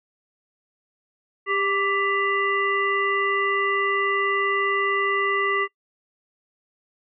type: harmonic tone with a mistuned harmonic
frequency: 397.4 Hz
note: G4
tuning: 24 cents sharp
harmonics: 1 / 3 / 5 / 7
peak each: -26 / -24 / -24 / -33 dBFS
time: 1.46-5.68 s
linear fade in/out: 50 ms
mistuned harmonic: 3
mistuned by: -36 cents
effects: noise-tail reverb RT60 0.1 s tail -22 dB re dry